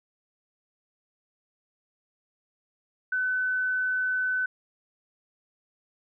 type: tone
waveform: sine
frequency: 1509 Hz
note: F#6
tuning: 34 cents sharp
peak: -24 dBFS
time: 3.12-4.46 s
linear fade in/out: 5 ms
effects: none